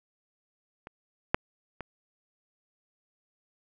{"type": "clicks", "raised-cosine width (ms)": 0.5, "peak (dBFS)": [-27, -6, -22], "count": 3, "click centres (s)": [0.871, 1.345, 1.807], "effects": []}